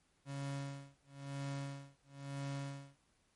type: tone with tremolo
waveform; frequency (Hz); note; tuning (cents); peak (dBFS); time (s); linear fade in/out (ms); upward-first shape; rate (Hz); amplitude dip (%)
35% pulse; 139.2; C#3; +8; -37; 0.25-3.01; 50; sine; 1; 100
effects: pink hiss -75 dBFS RMS until 3.35 s + MP3 48 kbps